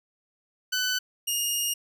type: tone pair in turn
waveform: 15% pulse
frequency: 1503 / 2843 Hz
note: F#6 / F7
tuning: +27 / +30 cents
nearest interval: major seventh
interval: 1103 cents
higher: second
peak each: -18 dBFS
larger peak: neither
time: 0.72-0.99 / 1.27-1.74 s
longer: second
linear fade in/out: 10 ms
effects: none